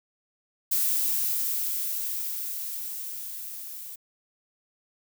violet noise with level ramp, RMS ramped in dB -24 to -40 dBFS, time 0.71-3.96 s, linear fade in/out 10 ms, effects none

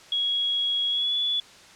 sine tone with pitch glide, 3322 to 3429 Hz, G#7 to A7, 0 to -45 cents, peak -22 dBFS, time 0.12-1.4 s, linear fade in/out 2 ms, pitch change +55 cents, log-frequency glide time 0.89-1.15 s, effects white hiss -49 dBFS RMS until 1.75 s + low-pass 6000 Hz 12 dB/octave

